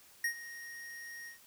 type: tone with ADSR envelope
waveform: square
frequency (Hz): 1869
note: A#6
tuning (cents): +4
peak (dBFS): -29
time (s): 0.24-1.39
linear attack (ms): 4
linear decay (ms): 89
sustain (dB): -16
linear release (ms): 120
effects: white hiss -60 dBFS RMS until 1.46 s

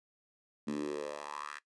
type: tone with high-pass filter sweep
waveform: 10% pulse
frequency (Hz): 73.42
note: D2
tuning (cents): 0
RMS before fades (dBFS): -39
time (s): 0.67-1.59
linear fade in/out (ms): 10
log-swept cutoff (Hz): 220 to 1600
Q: 4.2
effects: noise-tail reverb RT60 0.1 s tail -18 dB re dry + resampled to 22050 Hz

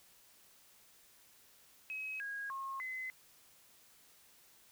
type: tone with pitch steps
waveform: sine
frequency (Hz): 2550 / 1640 / 1079 / 2038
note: D#7 / G#6 / C#6 / C7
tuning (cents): +42 / -22 / -47 / -46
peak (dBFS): -39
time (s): 1.9-3.1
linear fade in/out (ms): 0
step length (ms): 300
effects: white hiss -64 dBFS RMS until 4.71 s

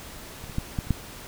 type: clicks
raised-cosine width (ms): 5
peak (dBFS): -27 / -27 / -13 / -14 / -27 / -9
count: 6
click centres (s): 0.44 / 0.498 / 0.584 / 0.788 / 0.871 / 0.907
effects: pink hiss -42 dBFS RMS until 1.27 s

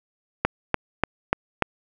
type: click train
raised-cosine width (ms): 0.5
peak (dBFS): -3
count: 5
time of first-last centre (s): 0.45-1.623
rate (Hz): 3.41
effects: none

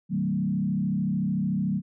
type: tone with frequency modulation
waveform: sine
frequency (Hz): 190.7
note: G3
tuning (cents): -47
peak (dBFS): -23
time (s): 0.09-1.82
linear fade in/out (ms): 50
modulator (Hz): 33.6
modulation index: 1.2
effects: none

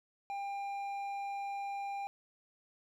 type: tone with hard clipping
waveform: sine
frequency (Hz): 798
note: G5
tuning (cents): +31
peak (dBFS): -38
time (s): 0.3-2.07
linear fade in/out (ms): 0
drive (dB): 6
effects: none

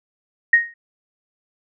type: tone with exponential decay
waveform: sine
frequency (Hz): 1867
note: A#6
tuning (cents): +2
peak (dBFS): -6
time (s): 0.53-0.74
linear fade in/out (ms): 5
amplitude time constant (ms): 44
effects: none

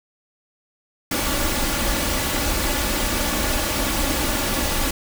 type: noise with comb filter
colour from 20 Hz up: pink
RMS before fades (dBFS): -22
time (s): 1.11-4.91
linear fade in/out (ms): 5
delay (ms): 3.5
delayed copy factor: +0.55
effects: none

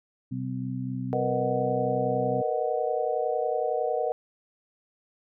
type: harmonic tone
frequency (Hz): 64.1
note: C2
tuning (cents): -35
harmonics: 2 / 3 / 4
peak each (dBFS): -32 / -36 / -33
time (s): 0.31-2.42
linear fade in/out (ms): 10
type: chord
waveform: sine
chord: B major seventh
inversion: third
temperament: just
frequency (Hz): 463 / 493.9 / 617.4 / 740.8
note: A#4 / B4 / D#5 / F#5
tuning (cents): -12 / 0 / -14 / +2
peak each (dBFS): -30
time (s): 1.13-4.12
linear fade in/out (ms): 0
effects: none

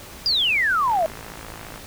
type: exponential sweep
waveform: sine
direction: down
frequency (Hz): 4978 to 620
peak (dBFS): -17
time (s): 0.26-1.06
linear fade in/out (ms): 0
type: click train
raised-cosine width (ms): 0.5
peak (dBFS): -22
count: 50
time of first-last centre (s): 0.88-1.777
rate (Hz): 54.6
effects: pink hiss -40 dBFS RMS until 1.86 s

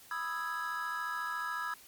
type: chord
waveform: triangle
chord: E major seventh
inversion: second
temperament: equal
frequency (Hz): 987.8 / 1244.5 / 1318.5 / 1661.2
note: B5 / D#6 / E6 / G#6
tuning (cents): 0 / 0 / 0 / 0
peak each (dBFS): -39 / -39 / -38 / -36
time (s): 0.11-1.74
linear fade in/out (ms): 2
effects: white hiss -56 dBFS RMS until 1.87 s + MP3 96 kbps

